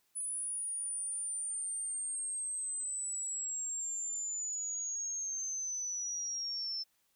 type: linear sweep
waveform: sine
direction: down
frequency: 9956 to 5300 Hz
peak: -35 dBFS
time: 0.15-6.84 s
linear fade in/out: 20 ms
effects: white hiss -75 dBFS RMS until 7.15 s